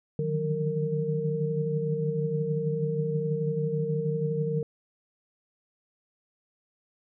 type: tone cluster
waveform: sine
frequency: 147.2 / 153.6 / 165.7 / 184.6 / 459.6 Hz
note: D3 / D#3 / E3 / F#3 / A#4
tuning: +4 / -22 / +9 / -4 / -25 cents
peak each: -37 / -29 / -37 / -36 / -29 dBFS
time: 0.19-4.63 s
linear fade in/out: 2 ms
effects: none